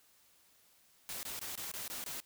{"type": "noise bursts", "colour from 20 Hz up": "white", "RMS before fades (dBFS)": -42, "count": 7, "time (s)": [1.09, 2.202], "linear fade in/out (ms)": 0, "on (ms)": 140, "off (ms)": 22, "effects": ["white hiss -67 dBFS RMS until 2.25 s"]}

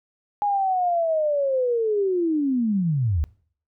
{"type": "linear sweep", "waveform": "sine", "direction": "down", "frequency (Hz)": [830.6, 67], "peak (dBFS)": -19, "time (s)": [0.42, 3.24], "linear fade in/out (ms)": 0, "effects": ["noise-tail reverb RT60 0.5 s tail -22 dB re dry"]}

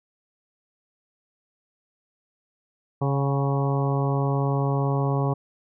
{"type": "harmonic tone with a mistuned harmonic", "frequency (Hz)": 138.4, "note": "C#3", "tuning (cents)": -2, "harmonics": [1, 2, 3, 4, 5, 6, 7, 8], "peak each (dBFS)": [-22, -31, -30, -33, -34, -35, -35, -35], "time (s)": [3.01, 5.34], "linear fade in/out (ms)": 10, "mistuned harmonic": 5, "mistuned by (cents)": 39, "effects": []}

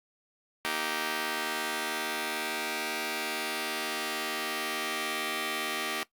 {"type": "chord", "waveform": "5% pulse", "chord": "Eb major", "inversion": "second", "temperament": "just", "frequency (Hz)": [233.3, 311.1, 388.9], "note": ["Bb3", "Eb4", "G4"], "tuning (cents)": [2, 0, -14], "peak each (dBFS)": [-26, -24, -23], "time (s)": [0.65, 6.03], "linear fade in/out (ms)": 0, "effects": ["noise-tail reverb RT60 0.1 s tail -18 dB re dry", "Opus 48 kbps"]}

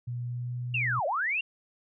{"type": "tone with pitch glide", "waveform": "sine", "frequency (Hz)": [121.4, 122.88], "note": ["B2", "B2"], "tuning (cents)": [-29, -8], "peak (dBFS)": -31, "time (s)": [0.07, 1], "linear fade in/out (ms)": 10, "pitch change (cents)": 21, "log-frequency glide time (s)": [0.25, 0.55]}
{"type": "linear two-way sweep", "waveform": "sine", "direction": "down then up", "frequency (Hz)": [2823, 528, 2823], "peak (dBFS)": -26, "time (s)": [0.74, 1.41], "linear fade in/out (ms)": 5, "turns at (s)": 1.06}
{"effects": []}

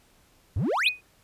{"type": "exponential sweep", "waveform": "triangle", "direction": "up", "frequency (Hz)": [76.4, 4419], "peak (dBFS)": -21, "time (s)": [0.56, 0.89], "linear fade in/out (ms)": 5}
{"type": "tone with exponential decay", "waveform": "sine", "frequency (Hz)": 2489, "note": "D#7", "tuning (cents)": 0, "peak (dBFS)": -16, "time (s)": [0.86, 1.01], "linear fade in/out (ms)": 2, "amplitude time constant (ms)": 32}
{"effects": ["pink hiss -61 dBFS RMS until 1.23 s", "resampled to 32000 Hz"]}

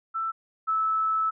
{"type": "tone pair in turn", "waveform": "sine", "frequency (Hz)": [1329, 1306.9], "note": ["E6", "E6"], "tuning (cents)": [14, -15], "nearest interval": "unison", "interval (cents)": 29, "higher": "first", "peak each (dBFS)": [-26, -22], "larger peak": "second", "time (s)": [[0.14, 0.32], [0.67, 1.31]], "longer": "second", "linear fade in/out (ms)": 20, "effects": []}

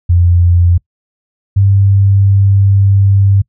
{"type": "tone pair in turn", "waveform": "sine", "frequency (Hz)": [87.31, 98.66], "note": ["F2", "G2"], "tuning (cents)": [0, 12], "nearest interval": "major second", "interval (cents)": 212, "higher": "second", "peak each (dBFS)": -5, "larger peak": "neither", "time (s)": [[0.09, 0.78], [1.56, 3.42]], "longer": "second", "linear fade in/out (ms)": 10, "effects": ["noise-tail reverb RT60 0.1 s tail -24 dB re dry"]}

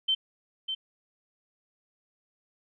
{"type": "tone with echo", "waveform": "sine", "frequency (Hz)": 3098, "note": "G7", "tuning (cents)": -21, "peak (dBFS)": -22, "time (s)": [0.08, 0.15], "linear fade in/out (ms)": 10, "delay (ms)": 600, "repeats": 1, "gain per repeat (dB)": -7, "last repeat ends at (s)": 0.75, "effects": []}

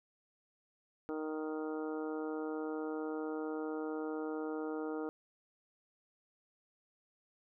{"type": "harmonic tone", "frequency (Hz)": 155.56, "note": "D#3", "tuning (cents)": 0, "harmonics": [2, 3, 4, 5, 6, 7, 8, 9], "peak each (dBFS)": [-39, -40, -50, -49, -53, -59, -51, -53], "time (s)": [1.09, 5.09], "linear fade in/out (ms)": 0, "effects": []}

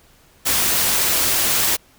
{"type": "noise", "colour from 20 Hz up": "white", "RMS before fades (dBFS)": -18, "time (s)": [0.45, 1.77], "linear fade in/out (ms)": 20, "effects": ["pink hiss -53 dBFS RMS until 1.98 s"]}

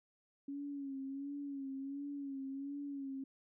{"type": "tone with vibrato", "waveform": "sine", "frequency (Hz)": 277.2, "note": "C#4", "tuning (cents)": 0, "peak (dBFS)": -40, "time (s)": [0.48, 3.24], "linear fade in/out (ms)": 5, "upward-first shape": "sine", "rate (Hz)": 1.4, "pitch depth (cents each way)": 53, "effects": []}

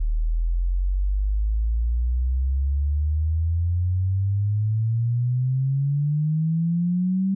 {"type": "exponential sweep", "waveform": "sine", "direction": "up", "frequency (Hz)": [38.04, 195.2], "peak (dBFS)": -19, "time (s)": [0, 7.35], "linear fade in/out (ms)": 10, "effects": []}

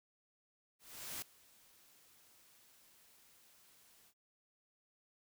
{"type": "noise with ADSR envelope", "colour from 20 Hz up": "white", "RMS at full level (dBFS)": -43, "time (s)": [0.79, 4.14], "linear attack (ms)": 430, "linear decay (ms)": 4, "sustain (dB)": -23, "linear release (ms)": 64, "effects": []}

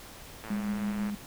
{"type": "click train", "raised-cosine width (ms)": 0.5, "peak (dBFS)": -27, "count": 74, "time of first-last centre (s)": [0.44, 1.098], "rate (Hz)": 111}
{"type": "tone with tremolo", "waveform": "sine", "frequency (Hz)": 205.7, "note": "G#3", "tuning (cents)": -16, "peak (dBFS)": -27, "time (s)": [0.5, 1.15], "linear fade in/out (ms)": 5, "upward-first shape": "triangle", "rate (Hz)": 6.1, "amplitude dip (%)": 45}
{"effects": ["pink hiss -47 dBFS RMS until 1.26 s"]}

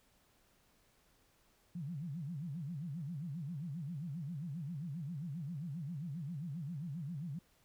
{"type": "tone with vibrato", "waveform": "sine", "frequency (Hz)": 155.56, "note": "D#3", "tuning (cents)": 0, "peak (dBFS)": -39, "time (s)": [1.75, 7.39], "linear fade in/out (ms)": 5, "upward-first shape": "sine", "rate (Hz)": 7.5, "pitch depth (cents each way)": 260, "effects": ["pink hiss -71 dBFS RMS until 7.64 s"]}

